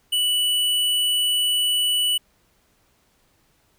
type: tone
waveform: square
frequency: 2960 Hz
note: F#7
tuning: in tune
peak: -19 dBFS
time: 0.12-2.18 s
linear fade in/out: 10 ms
effects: pink hiss -63 dBFS RMS until 3.78 s